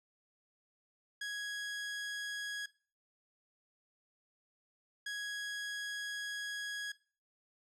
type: tone bursts at uneven times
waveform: sawtooth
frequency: 1661.2 Hz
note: G#6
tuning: in tune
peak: -34 dBFS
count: 2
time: 1.21-2.66 / 5.06-6.92 s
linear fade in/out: 5 ms
effects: noise-tail reverb RT60 0.4 s tail -20 dB re dry + low-pass 8000 Hz 12 dB/octave